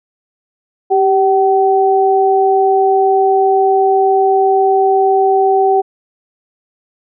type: tone pair together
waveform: sine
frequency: 390.9 / 763 Hz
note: G4 / G5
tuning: -5 / -47 cents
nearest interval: octave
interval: 1158 cents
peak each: -11 dBFS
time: 0.9-5.82 s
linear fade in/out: 20 ms
effects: none